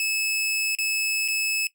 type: tone with dropouts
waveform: sawtooth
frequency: 2600 Hz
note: E7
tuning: 24 cents flat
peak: -20 dBFS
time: 0-1.67 s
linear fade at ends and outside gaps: 1 ms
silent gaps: 0.751-0.786 / 1.279-1.284 s
effects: noise-tail reverb RT60 0.1 s tail -17 dB re dry